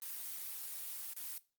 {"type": "noise with dropouts", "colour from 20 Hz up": "blue", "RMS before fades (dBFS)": -44, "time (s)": [0.02, 1.38], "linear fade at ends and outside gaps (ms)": 1, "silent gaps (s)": [1.134, 1.164], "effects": ["noise-tail reverb RT60 0.3 s tail -18 dB re dry", "Opus 32 kbps"]}